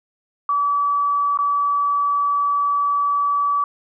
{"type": "tone with dropouts", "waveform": "sine", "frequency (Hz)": 1148, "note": "D6", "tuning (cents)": -40, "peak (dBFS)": -16, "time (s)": [0.49, 3.64], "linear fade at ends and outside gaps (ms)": 2, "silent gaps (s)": [1.374, 1.388], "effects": []}